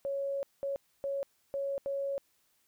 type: tone bursts at uneven times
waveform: sine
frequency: 554.4 Hz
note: C#5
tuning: in tune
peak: -31 dBFS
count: 5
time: 0.05-0.43 / 0.63-0.76 / 1.04-1.23 / 1.54-1.78 / 1.86-2.18 s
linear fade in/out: 0 ms
effects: white hiss -72 dBFS RMS until 2.67 s